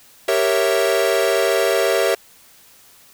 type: chord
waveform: 45% pulse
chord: G diminished seventh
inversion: none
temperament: equal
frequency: 392 / 466.2 / 554.4 / 659.3 Hz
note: G4 / Bb4 / Db5 / Fb5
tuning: 0 / 0 / 0 / 0 cents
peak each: -21 dBFS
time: 0.28-2.15 s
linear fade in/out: 5 ms
effects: white hiss -49 dBFS RMS until 3.13 s